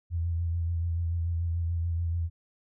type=tone with vibrato; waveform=sine; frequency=84.4 Hz; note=E2; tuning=41 cents sharp; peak=-26 dBFS; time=0.1-2.3 s; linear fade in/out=50 ms; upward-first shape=sine; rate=6.9 Hz; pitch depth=34 cents each way; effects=none